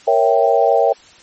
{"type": "chord", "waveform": "sine", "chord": "A# diminished seventh", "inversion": "none", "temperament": "equal", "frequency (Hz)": [466.2, 554.4, 659.3, 784], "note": ["A#4", "C#5", "E5", "G5"], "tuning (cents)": [0, 0, 0, 0], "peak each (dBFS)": -16, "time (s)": [0.07, 0.93], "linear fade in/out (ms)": 10, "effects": ["white hiss -45 dBFS RMS until 1.22 s", "MP3 32 kbps"]}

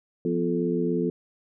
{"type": "tone cluster", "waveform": "sine", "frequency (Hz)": [174.2, 250.6, 348.2, 435], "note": ["F3", "B3", "F4", "A4"], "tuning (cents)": [-4, 25, -5, -20], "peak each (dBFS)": -28, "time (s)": [0.25, 1.1], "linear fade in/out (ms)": 2, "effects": []}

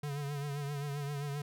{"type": "tone with vibrato", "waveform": "square", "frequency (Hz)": 143.4, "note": "D3", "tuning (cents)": -41, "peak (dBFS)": -36, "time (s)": [0.03, 1.42], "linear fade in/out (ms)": 5, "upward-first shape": "triangle", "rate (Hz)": 7.6, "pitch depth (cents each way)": 61, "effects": []}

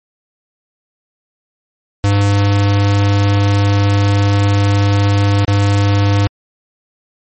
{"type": "tone with dropouts", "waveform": "square", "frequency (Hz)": 100.7, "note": "G2", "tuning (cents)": 47, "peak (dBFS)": -10, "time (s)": [2.04, 6.27], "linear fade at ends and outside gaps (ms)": 0, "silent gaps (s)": [5.448, 5.48], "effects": ["MP3 32 kbps"]}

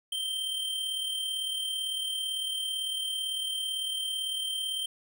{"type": "tone with amplitude modulation", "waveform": "square", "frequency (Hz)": 3136, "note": "G7", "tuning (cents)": 0, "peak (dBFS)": -29, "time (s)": [0.12, 4.86], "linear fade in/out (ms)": 5, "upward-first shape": "sine", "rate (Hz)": 37.9, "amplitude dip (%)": 40, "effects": []}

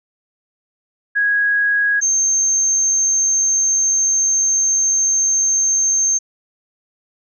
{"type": "tone pair in turn", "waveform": "sine", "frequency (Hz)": [1655, 6347], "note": ["G#6", "G8"], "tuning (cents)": [-6, 21], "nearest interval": "octave + major seventh", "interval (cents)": 2327, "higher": "second", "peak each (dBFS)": -13, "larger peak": "neither", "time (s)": [[1.15, 2.01], [2.01, 6.19]], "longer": "second", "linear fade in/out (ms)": 20, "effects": []}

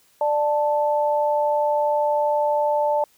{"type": "tone pair together", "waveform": "sine", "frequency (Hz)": [592.4, 880], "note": ["D5", "A5"], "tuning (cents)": [15, 0], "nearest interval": "perfect fifth", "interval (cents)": 685, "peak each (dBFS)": [-20, -21], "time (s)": [0.21, 3.04], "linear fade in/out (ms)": 2, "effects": ["white hiss -59 dBFS RMS until 3.17 s"]}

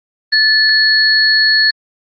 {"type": "tone pair together", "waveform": "sine", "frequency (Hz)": [1746, 4350], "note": ["A6", "C#8"], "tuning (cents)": [-14, -33], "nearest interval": "octave + major third", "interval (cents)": 1581, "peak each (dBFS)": -11, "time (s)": [0.32, 1.71], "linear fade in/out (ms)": 10, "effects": ["Opus 24 kbps"]}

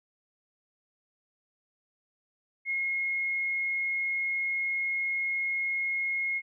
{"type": "tone", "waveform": "sine", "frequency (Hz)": 2157, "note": "C#7", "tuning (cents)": -48, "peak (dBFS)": -27, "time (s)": [2.65, 6.42], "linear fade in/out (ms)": 50, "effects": []}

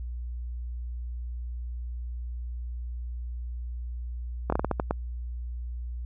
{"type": "slowing click train", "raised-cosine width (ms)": 1, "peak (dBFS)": -11, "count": 8, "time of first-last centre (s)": [4.5, 4.909], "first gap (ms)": 24, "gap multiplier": 1.29, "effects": ["added 60 Hz sine -32 dBFS peak until 6.05 s"]}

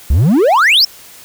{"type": "exponential sweep", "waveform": "triangle", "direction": "up", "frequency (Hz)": [59, 5600], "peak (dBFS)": -5, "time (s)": [0.1, 0.85], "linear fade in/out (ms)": 5, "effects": ["white hiss -38 dBFS RMS until 1.24 s"]}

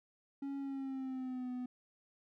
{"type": "tone with pitch glide", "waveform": "triangle", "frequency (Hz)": [277.2, 249.8], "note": ["C#4", "B3"], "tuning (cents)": [0, 20], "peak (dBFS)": -36, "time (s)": [0.42, 1.66], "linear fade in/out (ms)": 5, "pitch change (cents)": -180, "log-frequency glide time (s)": [0.58, 1.51], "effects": []}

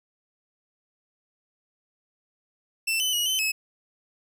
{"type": "tone with pitch steps", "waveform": "sawtooth", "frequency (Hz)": [2672, 3026, 2905, 3056, 2581], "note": ["E7", "F#7", "F#7", "G7", "E7"], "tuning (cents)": [23, 38, -32, -45, -37], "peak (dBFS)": -20, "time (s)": [2.87, 3.52], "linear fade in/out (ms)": 10, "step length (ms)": 130, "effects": []}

